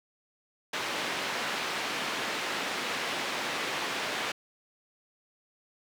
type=band-pass noise; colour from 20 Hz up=white; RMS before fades=-33 dBFS; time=0.73-4.32 s; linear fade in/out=5 ms; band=220 to 2900 Hz; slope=12 dB/octave; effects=none